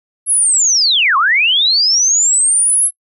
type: linear two-way sweep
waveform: sine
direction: down then up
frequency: 11090 to 1035 to 11090 Hz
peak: -9 dBFS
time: 0.26-2.91 s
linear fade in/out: 50 ms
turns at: 1.17 s
effects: noise-tail reverb RT60 0.1 s tail -25 dB re dry